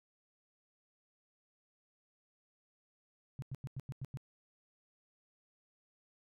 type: tone bursts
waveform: sine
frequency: 133.4 Hz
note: C3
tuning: 34 cents sharp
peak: -38 dBFS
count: 7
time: 3.39-4.172 s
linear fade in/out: 0 ms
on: 32 ms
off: 93 ms
effects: none